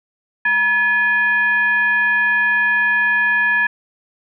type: tone with frequency modulation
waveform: sine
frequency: 1708 Hz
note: G#6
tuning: 48 cents sharp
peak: -13 dBFS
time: 0.45-3.67 s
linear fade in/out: 5 ms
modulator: 752 Hz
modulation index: 0.56
effects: none